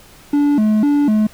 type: tone with vibrato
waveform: triangle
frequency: 249 Hz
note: B3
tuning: 14 cents sharp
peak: -9 dBFS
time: 0.33-1.27 s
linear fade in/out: 5 ms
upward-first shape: square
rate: 2 Hz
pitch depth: 260 cents each way
effects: pink hiss -44 dBFS RMS until 1.33 s